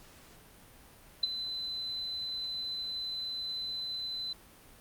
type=tone with ADSR envelope; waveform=sine; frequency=4030 Hz; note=B7; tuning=34 cents sharp; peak=-22 dBFS; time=1.23-4.33 s; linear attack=5 ms; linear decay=21 ms; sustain=-12 dB; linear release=4 ms; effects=pink hiss -56 dBFS RMS until 4.8 s + Opus 48 kbps